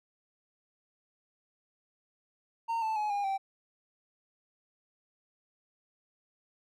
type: tone with pitch steps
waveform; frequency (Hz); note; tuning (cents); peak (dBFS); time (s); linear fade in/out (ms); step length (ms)
triangle; 917 / 880.2 / 844.8 / 810.8 / 778.3; A#5 / A5 / G#5 / G#5 / G5; -29 / 0 / +29 / -42 / -13; -27; 2.68-3.38; 20; 140
effects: none